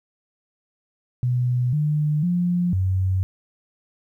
sine tone with pitch steps, 124.1 / 150.3 / 176.5 / 93.9 Hz, B2 / D3 / F3 / F#2, +9 / +40 / +19 / +26 cents, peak -18 dBFS, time 1.23-3.23 s, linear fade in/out 0 ms, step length 500 ms, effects 10-bit

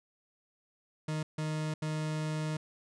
40% pulse tone bursts at uneven times, 154.9 Hz, D#3, 7 cents flat, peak -31 dBFS, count 3, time 1.08-1.23 / 1.38-1.74 / 1.82-2.57 s, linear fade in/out 5 ms, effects resampled to 22050 Hz

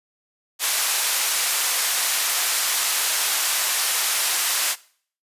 white band-pass noise, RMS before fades -22 dBFS, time 0.59-4.76 s, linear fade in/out 50 ms, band 800 to 13000 Hz, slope 12 dB/octave, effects noise-tail reverb RT60 0.5 s tail -20 dB re dry + resampled to 32000 Hz

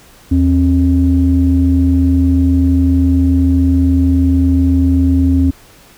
sine tone pair together, 80.3 / 268.1 Hz, E2 / C4, -45 / +42 cents, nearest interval octave + major sixth, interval 2087 cents, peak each -10 dBFS, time 0.31-5.51 s, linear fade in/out 10 ms, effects tanh soft clip ceiling -1 dBFS + pink hiss -43 dBFS RMS until 5.97 s

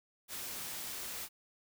white noise, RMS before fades -42 dBFS, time 0.28-1.29 s, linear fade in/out 50 ms, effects none

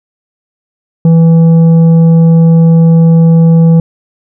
sine tone with tanh clipping, 164.81 Hz, E3, in tune, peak -3 dBFS, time 1.05-3.8 s, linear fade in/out 2 ms, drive 7 dB, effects none

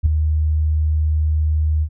sine tone with ADSR envelope, 77.2 Hz, D#2, 13 cents flat, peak -7 dBFS, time 0.03-1.89 s, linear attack 30 ms, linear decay 5 ms, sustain -7 dB, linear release 69 ms, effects tanh soft clip ceiling -3 dBFS

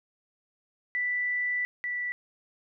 sine tone pair in turn, 1975.5 / 1964.2 Hz, B6 / B6, 0 / -10 cents, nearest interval unison, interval 10 cents, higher first, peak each -26 / -29 dBFS, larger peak first, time 0.95-1.65 / 1.84-2.12 s, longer first, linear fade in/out 0 ms, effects none

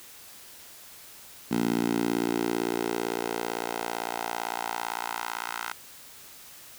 10% pulse tone with high-pass filter sweep, 57.8 Hz, A#1, 14 cents flat, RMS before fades -30 dBFS, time 1.51-5.73 s, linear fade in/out 5 ms, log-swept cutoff 230 to 1200 Hz, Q 2.1, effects white hiss -48 dBFS RMS until 6.78 s

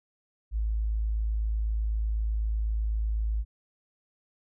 sine tone, 54 Hz, A1, 32 cents flat, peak -25 dBFS, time 0.51-3.45 s, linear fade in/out 50 ms, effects none

